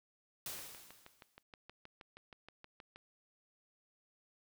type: noise with exponential decay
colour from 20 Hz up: white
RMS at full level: -42 dBFS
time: 0.46-1.43 s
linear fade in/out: 2 ms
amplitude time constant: 210 ms
type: click train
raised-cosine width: 0.3 ms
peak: -36 dBFS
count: 16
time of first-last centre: 0.59-2.96 s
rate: 6.33 Hz
effects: none